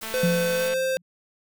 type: noise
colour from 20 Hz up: white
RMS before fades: -37 dBFS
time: 0.01-0.69 s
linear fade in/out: 10 ms
type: click train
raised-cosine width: 0.3 ms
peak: -20 dBFS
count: 158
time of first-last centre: 0.03-0.737 s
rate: 222 Hz
type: tone with pitch glide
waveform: square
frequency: 510 to 524.3 Hz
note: C5 to C5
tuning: -44 to +3 cents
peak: -23 dBFS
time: 0.14-0.97 s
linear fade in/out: 0 ms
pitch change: +47 cents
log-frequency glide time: 0.53-0.81 s
type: tone with exponential decay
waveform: sine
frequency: 174.61 Hz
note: F3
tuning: in tune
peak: -18 dBFS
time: 0.23-1.02 s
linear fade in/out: 5 ms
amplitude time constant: 170 ms
effects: none